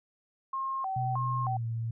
sine tone with vibrato, 905 Hz, A5, 48 cents sharp, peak -30 dBFS, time 0.53-1.57 s, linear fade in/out 5 ms, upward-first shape square, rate 1.6 Hz, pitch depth 290 cents each way
sine tone with pitch glide, 124.8 to 114.44 Hz, B2 to A#2, +19 to -31 cents, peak -30 dBFS, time 0.96-1.91 s, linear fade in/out 5 ms, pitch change -150 cents, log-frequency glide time 1.41-1.65 s
effects none

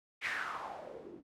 blue noise with low-pass filter sweep, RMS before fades -41 dBFS, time 0.21-1.23 s, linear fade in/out 50 ms, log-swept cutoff 2300 to 270 Hz, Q 4.3, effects none

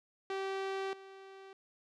sawtooth tone with level steps, 387 Hz, G4, 22 cents flat, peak -31 / -46 dBFS, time 0.3-1.53 s, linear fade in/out 2 ms, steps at 0.93 s, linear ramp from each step 2 ms, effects low-pass 4000 Hz 12 dB/octave

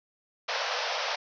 pink band-pass noise, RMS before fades -31 dBFS, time 0.48-1.16 s, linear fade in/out 10 ms, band 480 to 5800 Hz, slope 96 dB/octave, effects none

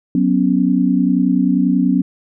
sine chord, F# suspended fourth, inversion none, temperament equal, 185 / 246.9 / 277.2 Hz, F#3 / B3 / C#4, 0 / 0 / 0 cents, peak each -16 dBFS, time 0.15-2.02 s, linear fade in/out 2 ms, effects none

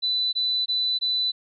sine tone bursts, 3991 Hz, B7, 17 cents sharp, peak -21 dBFS, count 4, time 0.02-1.32 s, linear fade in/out 20 ms, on 310 ms, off 20 ms, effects none

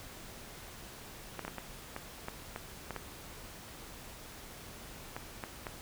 clicks, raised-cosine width 0.5 ms, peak -23 dBFS, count 12, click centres 1.393 / 1.45 / 1.48 / 1.583 / 1.964 / 2.284 / 2.561 / 2.907 / 2.963 / 5.165 / 5.438 / 5.668 s, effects pink hiss -49 dBFS RMS until 5.81 s

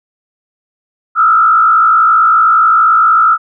sine tone with frequency modulation, 1318.5 Hz, E6, in tune, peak -5 dBFS, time 1.15-3.38 s, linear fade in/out 50 ms, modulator 55.6 Hz, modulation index 1.1, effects none

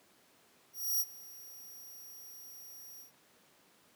5% pulse tone with ADSR envelope, 5690 Hz, F8, 31 cents sharp, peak -22 dBFS, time 0.73-3.12 s, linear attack 270 ms, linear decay 45 ms, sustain -21 dB, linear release 120 ms, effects pink hiss -65 dBFS RMS until 3.95 s + high-pass 200 Hz 12 dB/octave

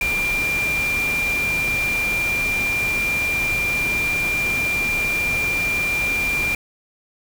sine tone in noise, 2384 Hz, D7, 25 cents sharp, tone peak -19 dBFS, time 0.01-6.55 s, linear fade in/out 2 ms, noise pink, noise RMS -29 dBFS, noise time 0.01-6.55 s, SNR +7 dB, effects none

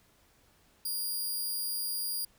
10% pulse tone, 4823 Hz, D8, 45 cents sharp, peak -25 dBFS, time 0.85-2.25 s, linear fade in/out 5 ms, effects pink hiss -65 dBFS RMS until 2.38 s

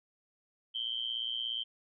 sine tone with amplitude modulation, 3125 Hz, G7, 6 cents flat, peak -29 dBFS, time 0.74-1.64 s, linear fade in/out 20 ms, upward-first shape sine, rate 117 Hz, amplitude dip 90%, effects none

